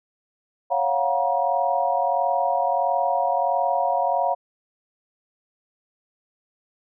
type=chord; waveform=sine; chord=Gb major seventh; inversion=second; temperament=equal with one note detuned; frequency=554.4 / 698.5 / 740 / 951.9 Hz; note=Db5 / F5 / Gb5 / Bb5; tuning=0 / 0 / 0 / +36 cents; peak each=-26 / -23 / -25 / -25 dBFS; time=0.7-4.35 s; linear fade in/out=20 ms; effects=none